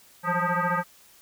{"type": "tone with frequency modulation", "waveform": "sine", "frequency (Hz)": 170, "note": "F3", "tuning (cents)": -46, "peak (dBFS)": -22, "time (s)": [0.23, 0.84], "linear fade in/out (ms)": 50, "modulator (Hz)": 354, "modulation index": 4.4, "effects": ["white hiss -55 dBFS RMS until 1.21 s"]}